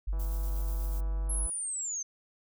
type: tone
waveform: sine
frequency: 49 Hz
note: G1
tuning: in tune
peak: -28 dBFS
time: 0.07-1.47 s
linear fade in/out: 10 ms
type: click train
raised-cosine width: 1 ms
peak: -37 dBFS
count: 225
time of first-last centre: 0.13-1.496 s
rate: 164 Hz
type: noise with tremolo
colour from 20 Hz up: violet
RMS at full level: -46 dBFS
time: 0.19-1.01 s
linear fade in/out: 10 ms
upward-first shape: square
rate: 8.2 Hz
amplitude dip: 25%
type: linear sweep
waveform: sine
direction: down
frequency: 11175 to 6150 Hz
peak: -32 dBFS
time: 1.29-2.03 s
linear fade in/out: 10 ms
effects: none